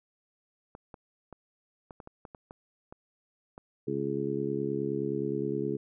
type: clicks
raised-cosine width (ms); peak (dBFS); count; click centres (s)
1; -30; 11; 0.751 / 0.942 / 1.327 / 1.908 / 2.002 / 2.074 / 2.252 / 2.348 / 2.509 / 2.925 / 3.579
type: harmonic tone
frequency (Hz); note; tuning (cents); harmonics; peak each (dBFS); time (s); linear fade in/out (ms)
69.6; C#2; +8; 2 / 3 / 4 / 5 / 6; -37 / -37 / -36 / -34 / -33; 3.87-5.77; 10
effects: none